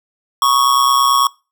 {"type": "tone with amplitude modulation", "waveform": "square", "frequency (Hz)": 1108.7, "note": "C#6", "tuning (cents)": 0, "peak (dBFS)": -8, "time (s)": [0.42, 1.27], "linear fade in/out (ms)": 2, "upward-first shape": "sine", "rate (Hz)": 129, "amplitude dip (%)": 65, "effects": ["noise-tail reverb RT60 0.3 s tail -23 dB re dry"]}